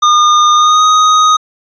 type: tone with pitch glide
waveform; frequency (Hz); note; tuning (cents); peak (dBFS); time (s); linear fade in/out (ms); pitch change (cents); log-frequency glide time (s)
square; 1216 to 1250.2; D#6 to D#6; -40 to +8; -6; 0.02-1.37; 10; +48; 0.54-0.84
effects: resampled to 16000 Hz